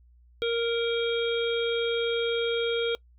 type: harmonic tone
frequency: 465.9 Hz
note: A#4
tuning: 1 cent flat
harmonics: 1 / 3 / 5 / 7 / 8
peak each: -25 / -36 / -37 / -33 / -39 dBFS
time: 0.42-2.95 s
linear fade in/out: 0 ms
effects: noise-tail reverb RT60 0.1 s tail -24 dB re dry + added 60 Hz sine -54 dBFS peak until 3.18 s

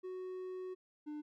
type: tone pair in turn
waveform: triangle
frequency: 370 / 299.6 Hz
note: F#4 / D4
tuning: 0 / +35 cents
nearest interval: major third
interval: 365 cents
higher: first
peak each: -39 / -39 dBFS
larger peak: neither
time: 0.03-0.75 / 1.06-1.22 s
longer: first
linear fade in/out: 20 ms
effects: none

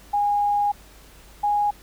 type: tone pair in turn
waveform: sine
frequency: 820 / 825.7 Hz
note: G#5 / G#5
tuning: -22 / -10 cents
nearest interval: unison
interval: 12 cents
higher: second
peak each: -18 dBFS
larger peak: neither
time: 0.13-0.72 / 1.43-1.71 s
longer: first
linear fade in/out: 10 ms
effects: added 50 Hz sine -49 dBFS peak until 1.82 s + pink hiss -50 dBFS RMS until 1.82 s

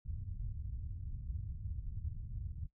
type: low-pass noise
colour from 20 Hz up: white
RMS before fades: -42 dBFS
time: 0.05-2.67 s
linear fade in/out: 10 ms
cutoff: 100 Hz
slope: 24 dB/octave
effects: noise-tail reverb RT60 0.1 s tail -18 dB re dry

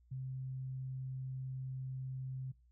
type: tone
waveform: sine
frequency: 130.81 Hz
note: C3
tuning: in tune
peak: -39 dBFS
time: 0.11-2.52 s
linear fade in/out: 10 ms
effects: noise-tail reverb RT60 0.3 s tail -25 dB re dry + added 60 Hz sine -64 dBFS peak until 2.71 s

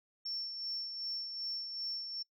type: tone with tremolo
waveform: sine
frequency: 5430 Hz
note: F8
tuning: 50 cents flat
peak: -34 dBFS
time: 0.25-2.23 s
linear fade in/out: 10 ms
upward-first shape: sine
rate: 2.6 Hz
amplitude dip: 50%
effects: noise-tail reverb RT60 0.1 s tail -24 dB re dry + tanh soft clip ceiling -31 dBFS

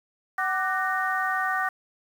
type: tone cluster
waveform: sine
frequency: 756 / 1179 / 1494 / 1851 Hz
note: F#5 / D6 / F#6 / A#6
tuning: +37 / +6 / +16 / -13 cents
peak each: -29 dBFS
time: 0.38-1.69 s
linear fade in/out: 5 ms
effects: 8-bit

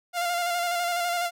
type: tone with vibrato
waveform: sawtooth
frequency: 698.5 Hz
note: F5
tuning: in tune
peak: -21 dBFS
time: 0.13-1.31 s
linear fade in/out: 50 ms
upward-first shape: square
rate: 12 Hz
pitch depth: 25 cents each way
effects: none

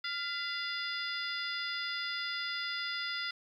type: harmonic tone with a mistuned harmonic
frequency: 698.5 Hz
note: F5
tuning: in tune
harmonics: 2 / 3 / 4 / 5 / 6 / 7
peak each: -39 / -40 / -46 / -41 / -48 / -40 dBFS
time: 0.04-3.31 s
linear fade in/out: 5 ms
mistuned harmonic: 3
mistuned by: -62 cents
effects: 11-bit

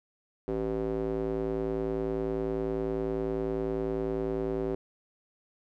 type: tone with band-pass filter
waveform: square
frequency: 55 Hz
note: A1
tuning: in tune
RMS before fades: -31 dBFS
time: 0.48-4.75 s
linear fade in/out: 0 ms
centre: 400 Hz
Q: 3
effects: none

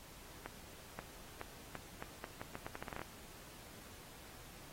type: accelerating click train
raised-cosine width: 0.5 ms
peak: -28 dBFS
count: 16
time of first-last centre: 0.46-3.017 s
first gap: 530 ms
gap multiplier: 0.8
effects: pink hiss -56 dBFS RMS until 4.72 s + AAC 48 kbps

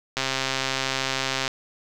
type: click train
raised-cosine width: 0.2 ms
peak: -7 dBFS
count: 175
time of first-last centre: 0.17-1.478 s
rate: 133 Hz
effects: none

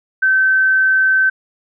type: tone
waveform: sine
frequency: 1540 Hz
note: G6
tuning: 31 cents flat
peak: -10 dBFS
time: 0.22-1.3 s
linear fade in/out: 10 ms
effects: none

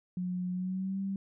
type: tone with pitch glide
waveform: sine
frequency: 180.8 to 194.9 Hz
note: F#3 to G3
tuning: -40 to -10 cents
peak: -31 dBFS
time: 0.17-1.16 s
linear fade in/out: 2 ms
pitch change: +130 cents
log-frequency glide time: 0.52-1 s
effects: none

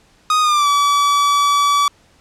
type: tone with pitch glide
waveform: 45% pulse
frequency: 1244.5 to 1147.8 Hz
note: D#6 to D6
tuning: 0 to -40 cents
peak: -12 dBFS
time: 0.3-1.88 s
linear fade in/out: 2 ms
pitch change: -140 cents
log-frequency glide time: 0.41-0.68 s
effects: pink hiss -53 dBFS RMS until 2.2 s + low-pass 8000 Hz 12 dB/octave

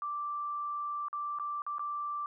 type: tone with dropouts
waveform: sine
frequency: 1173 Hz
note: D6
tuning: 2 cents flat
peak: -33 dBFS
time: 0.02-2.26 s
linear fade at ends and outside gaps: 1 ms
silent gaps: 1.084-1.129 / 1.387-1.397 / 1.62-1.665 / 1.783-1.794 s
effects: none

